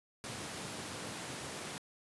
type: high-pass noise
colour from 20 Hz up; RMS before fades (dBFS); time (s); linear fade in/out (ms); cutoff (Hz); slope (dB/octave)
pink; -43; 0.24-1.78; 0; 100; 24
effects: resampled to 24000 Hz